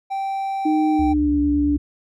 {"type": "tone", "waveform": "triangle", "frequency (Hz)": 780, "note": "G5", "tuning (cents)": -9, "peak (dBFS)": -20, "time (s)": [0.1, 1.14], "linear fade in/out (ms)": 20}
{"type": "tone with pitch glide", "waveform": "sine", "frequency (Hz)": [308.9, 291.6], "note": ["D#4", "D4"], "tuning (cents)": [-12, -12], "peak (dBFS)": -16, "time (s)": [0.65, 1.77], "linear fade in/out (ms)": 10, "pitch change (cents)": -100, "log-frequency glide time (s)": [0.9, 1.37]}
{"type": "tone with vibrato", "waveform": "sine", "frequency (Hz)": 69.3, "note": "C#2", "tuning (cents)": 0, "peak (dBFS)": -24, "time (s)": [0.99, 1.78], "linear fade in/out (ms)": 5, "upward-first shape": "sine", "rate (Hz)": 9, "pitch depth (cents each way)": 150}
{"effects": []}